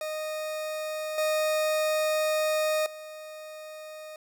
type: tone with level steps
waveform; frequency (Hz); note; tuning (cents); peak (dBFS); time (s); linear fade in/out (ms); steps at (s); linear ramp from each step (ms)
40% pulse; 619; D#5; -9; -30 / -23 / -39; 0.01-4.16; 2; 1.18 / 2.86; 2
effects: none